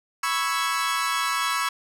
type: chord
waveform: sawtooth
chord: C# minor seventh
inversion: third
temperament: equal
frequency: 987.8 / 1108.7 / 1318.5 / 1661.2 Hz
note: B5 / C#6 / E6 / G#6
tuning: 0 / 0 / 0 / 0 cents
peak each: -27 / -23 / -24 / -27 dBFS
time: 0.23-1.69 s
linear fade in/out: 5 ms
effects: low-pass 12000 Hz 12 dB/octave